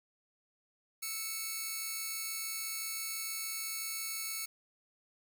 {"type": "tone pair together", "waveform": "5% pulse", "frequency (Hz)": [1318.2, 2217], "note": ["E6", "C#7"], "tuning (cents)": [0, 0], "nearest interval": "major sixth", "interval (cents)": 900, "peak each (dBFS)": [-33, -27], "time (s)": [1.02, 4.46], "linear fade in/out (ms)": 10, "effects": []}